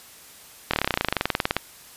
slowing click train, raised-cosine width 0.3 ms, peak -4 dBFS, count 23, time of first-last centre 0.71-1.566 s, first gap 25 ms, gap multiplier 1.04, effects white hiss -47 dBFS RMS until 1.96 s + resampled to 32000 Hz

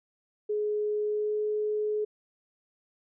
sine tone with pitch glide, 420.6 to 423.8 Hz, G#4 to G#4, +22 to +35 cents, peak -26 dBFS, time 0.49-2.05 s, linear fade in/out 10 ms, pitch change +13 cents, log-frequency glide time 1.05-1.39 s, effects none

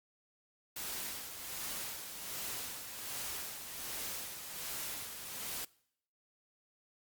white noise with tremolo, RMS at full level -40 dBFS, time 0.76-5.65 s, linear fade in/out 5 ms, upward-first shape sine, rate 1.3 Hz, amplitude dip 50%, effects noise-tail reverb RT60 0.7 s tail -23 dB re dry + Opus 48 kbps

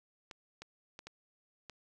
clicks, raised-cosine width 0.2 ms, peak -29 dBFS, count 5, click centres 0.312 / 0.62 / 0.991 / 1.07 / 1.697 s, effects none

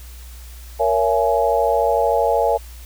sine chord, A# half-diminished seventh, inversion none, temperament just, 466.2 / 559.4 / 671.3 / 839.1 Hz, A#4 / C#5 / E5 / G#5, 0 / +16 / +31 / +18 cents, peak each -20 dBFS, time 0.79-2.58 s, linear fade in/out 20 ms, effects added 60 Hz sine -35 dBFS peak until 2.85 s + white hiss -45 dBFS RMS until 2.85 s

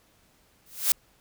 blue noise with exponential growth, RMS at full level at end -18 dBFS, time 0.66-0.92 s, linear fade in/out 2 ms, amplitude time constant 55 ms, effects pink hiss -63 dBFS RMS until 1.2 s

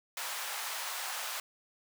pink high-pass noise, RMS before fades -38 dBFS, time 0.17-1.4 s, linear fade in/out 2 ms, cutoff 750 Hz, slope 24 dB/octave, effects none

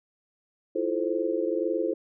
sine chord, F major seventh, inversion third, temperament just, 327.4 / 349.2 / 436.5 / 523.8 Hz, E4 / F4 / A4 / C5, -12 / 0 / -14 / +2 cents, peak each -30 dBFS, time 0.75-1.94 s, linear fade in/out 10 ms, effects none

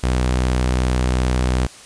sawtooth tone with vibrato, 62.7 Hz, B1, 27 cents sharp, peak -12 dBFS, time 0.03-1.67 s, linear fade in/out 10 ms, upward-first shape sine, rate 19 Hz, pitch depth 17 cents each way, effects white hiss -41 dBFS RMS until 1.85 s + resampled to 22050 Hz

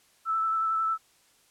sine tone with vibrato, 1318.5 Hz, E6, in tune, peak -24 dBFS, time 0.25-0.98 s, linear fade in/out 50 ms, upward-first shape sine, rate 11 Hz, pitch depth 16 cents each way, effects white hiss -63 dBFS RMS until 1.5 s + low-pass 11000 Hz 12 dB/octave

